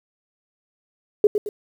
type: tone with echo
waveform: sine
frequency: 416.5 Hz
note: G#4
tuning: 5 cents sharp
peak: -9 dBFS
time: 1.24-1.27 s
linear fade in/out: 2 ms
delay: 110 ms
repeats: 2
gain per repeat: -8 dB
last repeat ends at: 1.49 s
effects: 8-bit